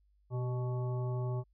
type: harmonic tone with a mistuned harmonic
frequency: 123.47 Hz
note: B2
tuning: in tune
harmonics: 1 / 3 / 5 / 7 / 9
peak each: -32 / -42 / -46 / -49 / -51 dBFS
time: 0.3-1.44 s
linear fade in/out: 50 ms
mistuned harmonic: 3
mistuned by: +56 cents
effects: added 50 Hz sine -66 dBFS peak until 1.53 s